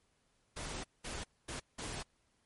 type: noise bursts at uneven times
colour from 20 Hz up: pink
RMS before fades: -42 dBFS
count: 4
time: 0.56-0.84 / 1.04-1.24 / 1.48-1.6 / 1.78-2.03 s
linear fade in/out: 10 ms
effects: pink hiss -75 dBFS RMS until 2.45 s + MP3 48 kbps